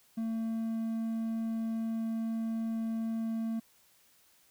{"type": "tone", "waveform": "triangle", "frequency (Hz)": 225.2, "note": "A3", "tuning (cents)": 40, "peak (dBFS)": -29, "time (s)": [0.17, 3.6], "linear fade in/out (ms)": 10, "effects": ["white hiss -65 dBFS RMS until 4.5 s"]}